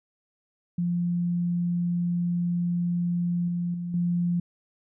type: tone with level steps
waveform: sine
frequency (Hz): 174.2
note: F3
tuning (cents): -4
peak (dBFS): -23 / -25 / -29 / -22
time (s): 0.78-4.4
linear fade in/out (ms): 5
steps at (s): 3.48 / 3.74 / 3.94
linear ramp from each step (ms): 2
effects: none